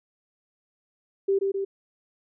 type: tone with echo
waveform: sine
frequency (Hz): 392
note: G4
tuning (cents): 0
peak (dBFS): -19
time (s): 1.28-1.39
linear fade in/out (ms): 10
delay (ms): 130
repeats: 2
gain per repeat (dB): -3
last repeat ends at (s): 1.65
effects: none